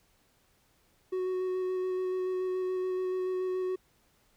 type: tone with vibrato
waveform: triangle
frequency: 370 Hz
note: F#4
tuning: in tune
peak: -27 dBFS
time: 1.12-3.76 s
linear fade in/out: 10 ms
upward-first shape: square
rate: 7 Hz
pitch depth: 9 cents each way
effects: pink hiss -68 dBFS RMS until 4.36 s